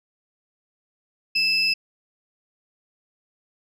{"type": "tone pair together", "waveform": "sine", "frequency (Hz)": [2637, 5094], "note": ["E7", "D#8"], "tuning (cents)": [0, 40], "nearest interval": "major seventh", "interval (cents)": 1140, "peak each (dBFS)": -20, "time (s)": [1.35, 1.74], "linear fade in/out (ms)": 10, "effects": ["tanh soft clip ceiling -13 dBFS"]}